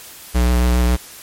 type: tone with vibrato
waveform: square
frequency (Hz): 61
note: B1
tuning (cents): -21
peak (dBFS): -13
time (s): 0.34-0.97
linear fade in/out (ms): 20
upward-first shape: sine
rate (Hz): 7.3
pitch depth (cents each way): 20
effects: white hiss -38 dBFS RMS until 1.22 s + MP3 64 kbps